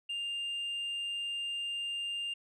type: tone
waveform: sine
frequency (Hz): 2801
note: F7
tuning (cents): +4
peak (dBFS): -31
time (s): 0.09-2.34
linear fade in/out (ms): 10
effects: tanh soft clip ceiling -33 dBFS